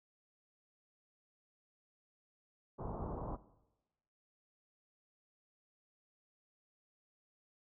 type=low-pass noise; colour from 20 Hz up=pink; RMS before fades=-42 dBFS; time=2.78-3.37 s; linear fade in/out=20 ms; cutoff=1100 Hz; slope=48 dB/octave; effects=noise-tail reverb RT60 1.0 s tail -18 dB re dry